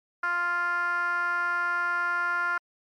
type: tone with band-pass filter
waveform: 10% pulse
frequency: 349.5 Hz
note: F4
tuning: 1 cent sharp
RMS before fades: -27 dBFS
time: 0.23-2.58 s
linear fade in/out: 5 ms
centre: 1300 Hz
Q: 6.6
effects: MP3 96 kbps